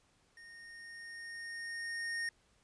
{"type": "tone with level ramp", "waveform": "square", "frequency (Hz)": 1847, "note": "A#6", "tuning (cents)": -16, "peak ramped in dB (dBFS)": [-53, -35], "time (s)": [0.37, 2.29], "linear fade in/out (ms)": 2, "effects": ["pink hiss -71 dBFS RMS until 2.63 s", "resampled to 22050 Hz"]}